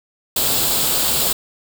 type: noise with comb filter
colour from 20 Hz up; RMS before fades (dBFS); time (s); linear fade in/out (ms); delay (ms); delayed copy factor
white; -18; 0.36-1.33; 5; 0.25; +0.55
effects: none